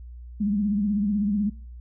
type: tone with vibrato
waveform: sine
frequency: 204.8 Hz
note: G#3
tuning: 24 cents flat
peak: -21 dBFS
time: 0.4-1.5 s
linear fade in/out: 10 ms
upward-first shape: sine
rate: 16 Hz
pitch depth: 79 cents each way
effects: noise-tail reverb RT60 0.5 s tail -24 dB re dry + added 60 Hz sine -38 dBFS peak until 1.8 s